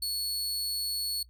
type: tone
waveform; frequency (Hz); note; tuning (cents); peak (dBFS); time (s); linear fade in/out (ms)
sawtooth; 4400; C#8; -14; -27; 0.02-1.23; 5
effects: noise-tail reverb RT60 0.1 s tail -19 dB re dry + added 60 Hz sine -53 dBFS peak until 1.29 s